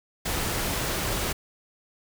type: noise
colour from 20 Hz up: pink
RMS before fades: -28 dBFS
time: 0.25-1.33 s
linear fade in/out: 10 ms
effects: none